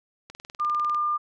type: click train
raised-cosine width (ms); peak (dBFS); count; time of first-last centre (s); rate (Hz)
0.2; -24; 14; 0.3-0.947; 20.1
type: tone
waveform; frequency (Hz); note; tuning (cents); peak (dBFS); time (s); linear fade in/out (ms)
sine; 1200; D6; +37; -22; 0.59-1.18; 20
effects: none